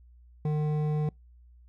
sine tone with hard clipping, 151.4 Hz, D#3, 47 cents flat, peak -27 dBFS, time 0.45-1.09 s, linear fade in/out 2 ms, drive 10 dB, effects noise-tail reverb RT60 0.2 s tail -26 dB re dry + added 60 Hz sine -52 dBFS peak until 1.68 s

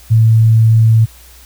sine tone, 112.1 Hz, A2, 33 cents sharp, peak -5 dBFS, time 0.1-1.06 s, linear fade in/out 20 ms, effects added 60 Hz sine -40 dBFS peak until 1.45 s + white hiss -42 dBFS RMS until 1.45 s

